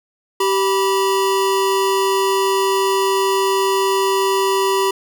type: tone pair together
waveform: square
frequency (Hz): 387.6 / 980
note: G4 / B5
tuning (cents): -20 / -14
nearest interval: octave + major third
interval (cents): 1606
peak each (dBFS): -17 / -20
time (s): 0.4-4.91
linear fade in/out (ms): 5
effects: none